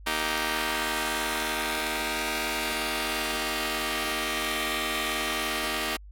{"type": "chord", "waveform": "5% pulse", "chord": "Eb major", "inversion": "second", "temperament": "just", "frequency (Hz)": [233.3, 311.1, 388.9], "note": ["Bb3", "Eb4", "G4"], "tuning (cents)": [2, 0, -14], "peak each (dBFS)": [-22, -19, -21], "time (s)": [0.06, 5.97], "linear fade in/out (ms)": 10, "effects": ["added 50 Hz sine -43 dBFS peak until 6.11 s", "AAC 64 kbps"]}